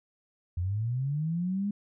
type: linear sweep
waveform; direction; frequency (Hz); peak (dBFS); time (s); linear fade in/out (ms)
sine; up; 83.8 to 207.7; -27; 0.57-1.71; 5
effects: none